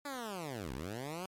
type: linear two-way sweep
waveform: 10% pulse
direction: down then up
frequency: 293.7 to 58.27 to 192.2 Hz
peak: -31 dBFS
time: 0.05-1.26 s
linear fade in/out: 5 ms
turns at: 0.73 s
effects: MP3 64 kbps